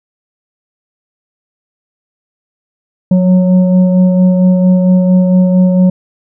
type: tone with frequency modulation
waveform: sine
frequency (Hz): 182.3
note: F#3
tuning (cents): -25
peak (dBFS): -5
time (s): 3.11-5.9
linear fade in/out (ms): 5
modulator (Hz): 369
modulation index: 0.54
effects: none